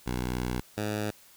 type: tone pair in turn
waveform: 10% pulse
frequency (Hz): 61.74 / 105.66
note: B1 / G#2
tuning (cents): 0 / +30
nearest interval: major sixth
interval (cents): 930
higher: second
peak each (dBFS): -21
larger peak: neither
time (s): 0.06-0.61 / 0.77-1.11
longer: first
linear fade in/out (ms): 10
effects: white hiss -56 dBFS RMS until 1.36 s